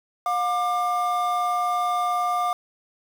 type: tone pair together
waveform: triangle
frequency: 714.9 / 1192 Hz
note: F5 / D6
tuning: +40 / +25 cents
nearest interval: major sixth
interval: 885 cents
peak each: -22 dBFS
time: 0.26-2.53 s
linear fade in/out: 2 ms
effects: 7-bit